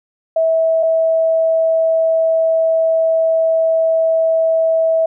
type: tone pair in turn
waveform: sine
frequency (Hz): 650 / 650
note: E5 / E5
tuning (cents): -24 / -24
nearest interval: unison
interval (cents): 0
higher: neither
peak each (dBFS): -11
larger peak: neither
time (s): 0.36-0.83 / 0.83-5.06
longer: second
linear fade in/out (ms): 5
effects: none